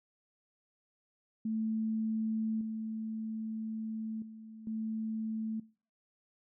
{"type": "tone with level steps", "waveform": "sine", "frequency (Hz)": 220.4, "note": "A3", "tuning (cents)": 3, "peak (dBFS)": [-31, -36, -47, -34], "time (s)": [1.45, 5.6], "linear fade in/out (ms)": 5, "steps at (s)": [2.61, 4.22, 4.67], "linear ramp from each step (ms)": 2, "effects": ["noise-tail reverb RT60 0.4 s tail -21 dB re dry"]}